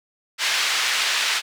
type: band-pass noise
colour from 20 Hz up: pink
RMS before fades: -22 dBFS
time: 0.38-1.42 s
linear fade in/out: 50 ms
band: 1800 to 5100 Hz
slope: 12 dB/octave
effects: none